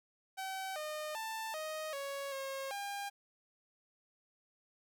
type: tone with pitch steps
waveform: sawtooth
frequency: 765 / 611 / 887 / 624 / 556 / 541 / 804 Hz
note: G5 / D#5 / A5 / D#5 / C#5 / C#5 / G5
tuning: -42 / -32 / +14 / +5 / +5 / -42 / +44 cents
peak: -35 dBFS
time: 0.37-3.1 s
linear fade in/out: 20 ms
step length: 390 ms
effects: none